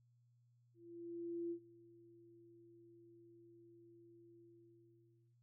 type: tone with ADSR envelope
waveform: sine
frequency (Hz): 341.3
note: F4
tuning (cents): -40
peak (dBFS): -39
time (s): 0.74-5.35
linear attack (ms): 770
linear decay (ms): 82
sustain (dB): -22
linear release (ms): 940
effects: added 120 Hz sine -70 dBFS peak until 5.42 s